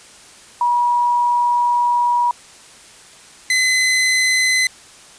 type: tone pair in turn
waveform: sine / sawtooth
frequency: 964 / 2033 Hz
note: B5 / B6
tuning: -42 / +50 cents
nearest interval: octave + minor second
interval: 1292 cents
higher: second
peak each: -13 / -10 dBFS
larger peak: second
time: 0.61-2.31 / 3.5-4.67 s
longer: first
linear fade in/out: 2 ms
effects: white hiss -43 dBFS RMS until 5.18 s + resampled to 22050 Hz